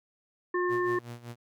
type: harmonic tone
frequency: 357.9 Hz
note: F4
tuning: 42 cents sharp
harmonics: 1 / 3 / 5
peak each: -27 / -32 / -34 dBFS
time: 0.54-0.99 s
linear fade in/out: 5 ms
type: tone with tremolo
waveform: sawtooth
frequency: 119.3 Hz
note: A#2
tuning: 41 cents sharp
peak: -34 dBFS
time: 0.68-1.36 s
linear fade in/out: 50 ms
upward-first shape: sine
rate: 5.2 Hz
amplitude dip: 80%
effects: none